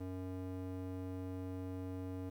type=tone with band-pass filter; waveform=square; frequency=92.5 Hz; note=F#2; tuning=in tune; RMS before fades=-43 dBFS; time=0-2.3 s; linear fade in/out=10 ms; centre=300 Hz; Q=1; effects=11-bit